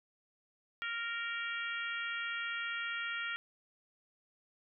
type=harmonic tone; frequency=465 Hz; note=A#4; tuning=4 cents flat; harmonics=3 / 4 / 5 / 6 / 7; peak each=-39 / -41 / -43 / -45 / -46 dBFS; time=0.82-3.36 s; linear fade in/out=0 ms; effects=none